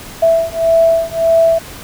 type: beating tone pair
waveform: sine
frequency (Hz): 659.3 / 661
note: E5 / E5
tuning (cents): 0 / +5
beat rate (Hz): 1.7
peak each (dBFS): -12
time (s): 0.22-1.59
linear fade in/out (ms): 10
effects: pink hiss -32 dBFS RMS until 1.83 s